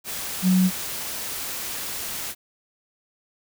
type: tone in noise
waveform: sine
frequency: 185 Hz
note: F#3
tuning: in tune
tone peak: -15 dBFS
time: 0.42-0.71 s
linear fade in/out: 50 ms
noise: white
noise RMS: -31 dBFS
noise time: 0.04-2.35 s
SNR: +13 dB
effects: none